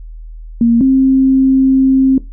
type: tone pair in turn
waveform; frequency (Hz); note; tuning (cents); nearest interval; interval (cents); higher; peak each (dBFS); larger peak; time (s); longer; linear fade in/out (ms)
sine; 233.1 / 265.3; A#3 / C4; 0 / +24; major second; 224; second; -6; neither; 0.61-0.81 / 0.81-2.18; second; 2
effects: noise-tail reverb RT60 0.2 s tail -17 dB re dry + added 40 Hz sine -27 dBFS peak until 2.32 s